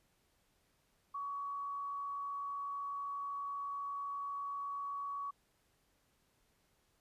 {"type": "tone with frequency modulation", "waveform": "sine", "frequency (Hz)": 1127, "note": "C#6", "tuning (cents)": 28, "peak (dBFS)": -38, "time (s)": [1.14, 5.31], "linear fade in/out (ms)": 10, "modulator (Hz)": 67.7, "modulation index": 0.2, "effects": ["pink hiss -75 dBFS RMS until 7 s", "resampled to 32000 Hz"]}